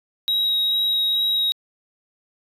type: tone with vibrato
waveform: sine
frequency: 3817 Hz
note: A#7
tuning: 40 cents sharp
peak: -15 dBFS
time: 0.28-1.52 s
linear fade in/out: 0 ms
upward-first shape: sine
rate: 2.3 Hz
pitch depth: 9 cents each way
effects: tanh soft clip ceiling -17 dBFS